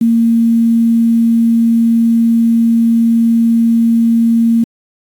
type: tone with quantisation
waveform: sine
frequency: 230.2 Hz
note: A#3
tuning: 22 cents flat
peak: -7 dBFS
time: 0.01-4.64 s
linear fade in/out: 5 ms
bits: 6
effects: AAC 64 kbps